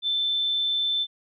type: tone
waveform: sine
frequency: 3536 Hz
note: A7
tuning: 8 cents sharp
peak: -22 dBFS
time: 0.02-1.07 s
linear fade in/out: 50 ms
effects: none